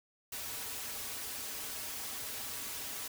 white noise with comb filter, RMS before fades -41 dBFS, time 0.32-3.08 s, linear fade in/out 5 ms, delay 5.7 ms, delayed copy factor -0.8, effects none

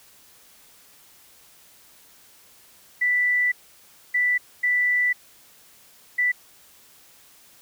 sine tone bursts at uneven times, 1975.5 Hz, B6, in tune, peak -18 dBFS, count 4, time 3.01-3.52 / 4.14-4.38 / 4.63-5.13 / 6.18-6.32 s, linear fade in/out 10 ms, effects white hiss -53 dBFS RMS until 7.61 s

